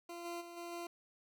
20% pulse tone with level steps, 343.8 Hz, F4, 27 cents flat, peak -40 / -36 / -44 / -39 / -37 dBFS, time 0.09-0.87 s, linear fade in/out 5 ms, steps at 0.24 / 0.4 / 0.56 / 0.71 s, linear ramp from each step 20 ms, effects none

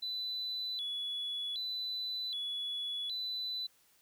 sine tone with vibrato, 3685 Hz, A#7, 21 cents flat, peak -34 dBFS, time 0.02-3.67 s, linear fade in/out 10 ms, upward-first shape square, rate 0.65 Hz, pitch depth 140 cents each way, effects tanh soft clip ceiling -31 dBFS + white hiss -68 dBFS RMS until 4.01 s

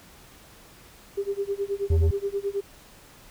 sine tone with tremolo, 398.9 Hz, G4, 30 cents sharp, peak -22 dBFS, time 1.17-2.61 s, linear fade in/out 10 ms, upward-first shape sine, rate 9.4 Hz, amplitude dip 95%
sine tone, 82.41 Hz, E2, in tune, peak -16 dBFS, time 1.9-2.11 s, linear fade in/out 5 ms
effects tanh soft clip ceiling -14 dBFS + pink hiss -51 dBFS RMS until 3.3 s

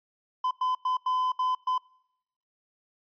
triangle tone bursts at uneven times, 1016 Hz, B5, 49 cents sharp, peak -22 dBFS, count 6, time 0.44-0.51 / 0.61-0.75 / 0.85-0.97 / 1.06-1.32 / 1.39-1.55 / 1.67-1.78 s, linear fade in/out 5 ms, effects noise-tail reverb RT60 0.8 s tail -25 dB re dry + resampled to 11025 Hz

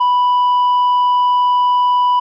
sine tone with tanh clipping, 987.8 Hz, B5, in tune, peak -11 dBFS, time 0-2.2 s, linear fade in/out 10 ms, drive 3 dB, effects none

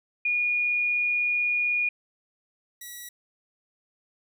sine / 5% pulse tone pair in turn, 2441 / 1936.5 Hz, D#7 / B6, -34 / -35 cents, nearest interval major third, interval 401 cents, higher first, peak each -22 / -28 dBFS, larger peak first, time 0.25-1.89 / 2.81-3.09 s, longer first, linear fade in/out 5 ms, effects none

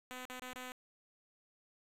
5% pulse tone with dropouts, 252.9 Hz, B3, 41 cents sharp, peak -33 dBFS, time 0.11-0.72 s, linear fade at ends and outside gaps 0 ms, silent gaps 0.253-0.299 / 0.395-0.42 / 0.533-0.558 s, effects resampled to 32000 Hz + 10-bit

